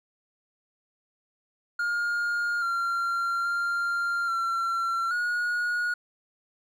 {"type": "tone with pitch steps", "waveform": "triangle", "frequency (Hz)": [1417, 1379, 1392, 1359, 1446], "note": ["F6", "F6", "F6", "F6", "F#6"], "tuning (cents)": [25, -22, -6, -48, -40], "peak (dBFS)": -23, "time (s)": [1.79, 5.94], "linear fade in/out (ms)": 5, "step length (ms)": 830, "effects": []}